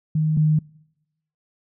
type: tone pair in turn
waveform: sine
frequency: 155.56 / 154.13 Hz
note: D#3 / D#3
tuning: 0 / -16 cents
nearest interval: unison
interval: 16 cents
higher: first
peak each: -17 / -14 dBFS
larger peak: second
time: 0.15-0.37 / 0.37-0.59 s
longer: neither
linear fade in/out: 5 ms
effects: noise-tail reverb RT60 0.9 s tail -26 dB re dry